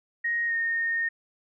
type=tone with pitch glide; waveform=sine; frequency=1873 to 1840.8 Hz; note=A#6 to A#6; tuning=+8 to -22 cents; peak=-24 dBFS; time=0.24-1.09 s; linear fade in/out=10 ms; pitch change=-30 cents; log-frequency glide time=0.46-0.54 s; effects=none